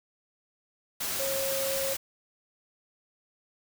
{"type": "tone in noise", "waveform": "sine", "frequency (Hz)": 542, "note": "C#5", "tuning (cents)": -39, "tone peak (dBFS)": -30, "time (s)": [1.19, 1.94], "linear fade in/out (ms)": 10, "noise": "white", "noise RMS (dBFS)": -32, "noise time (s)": [1, 1.97], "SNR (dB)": -1, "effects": []}